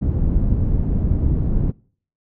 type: low-pass noise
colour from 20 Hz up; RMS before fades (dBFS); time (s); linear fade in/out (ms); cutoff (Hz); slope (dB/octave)
pink; -18; 0.01-1.72; 20; 190; 12
effects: noise-tail reverb RT60 0.5 s tail -25 dB re dry